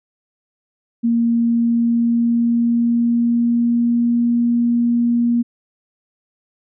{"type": "tone with pitch glide", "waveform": "sine", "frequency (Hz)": [233.1, 237.2], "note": ["A#3", "A#3"], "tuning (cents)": [0, 30], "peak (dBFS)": -13, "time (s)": [1.03, 5.43], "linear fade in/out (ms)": 20, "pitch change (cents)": 30, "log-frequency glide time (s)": [1.24, 4.29], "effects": []}